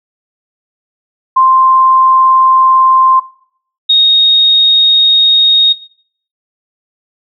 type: tone pair in turn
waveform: sine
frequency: 1047 / 3731 Hz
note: C6 / A#7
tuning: +1 / +1 cents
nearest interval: octave + minor seventh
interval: 2200 cents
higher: second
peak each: -4 dBFS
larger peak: neither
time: 1.36-3.2 / 3.89-5.73 s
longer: neither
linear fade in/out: 10 ms
effects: noise-tail reverb RT60 0.6 s tail -19 dB re dry